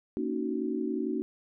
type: chord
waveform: sine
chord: D# minor seventh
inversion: second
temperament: just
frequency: 233.3 / 280 / 311.1 / 373.4 Hz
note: A#3 / C#4 / D#4 / F#4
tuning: +2 / +18 / 0 / +16 cents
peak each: -34 dBFS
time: 0.17-1.22 s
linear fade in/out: 0 ms
effects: none